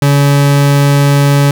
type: tone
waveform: 40% pulse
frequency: 141.9 Hz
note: C#3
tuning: 41 cents sharp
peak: -5 dBFS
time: 0.02-1.51 s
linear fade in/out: 2 ms
effects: none